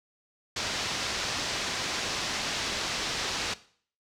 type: low-pass noise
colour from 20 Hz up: white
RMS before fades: -32 dBFS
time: 0.56-3.54 s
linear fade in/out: 5 ms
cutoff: 5800 Hz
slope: 24 dB/octave
effects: noise-tail reverb RT60 0.5 s tail -17 dB re dry